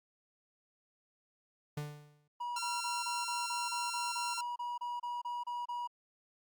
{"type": "tone with exponential decay", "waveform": "45% pulse", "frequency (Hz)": 147.9, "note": "D3", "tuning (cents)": 13, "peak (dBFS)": -35, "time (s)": [1.77, 2.28], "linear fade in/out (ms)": 5, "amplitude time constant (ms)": 110}
{"type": "tone bursts", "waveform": "triangle", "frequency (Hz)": 965, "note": "B5", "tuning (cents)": -40, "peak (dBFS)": -34, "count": 16, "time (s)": [2.4, 5.875], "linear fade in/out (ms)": 10, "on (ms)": 190, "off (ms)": 29}
{"type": "tone", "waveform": "10% pulse", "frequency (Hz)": 1370, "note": "F6", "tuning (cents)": -34, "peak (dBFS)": -29, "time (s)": [2.56, 4.41], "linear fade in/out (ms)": 5}
{"effects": ["Opus 48 kbps"]}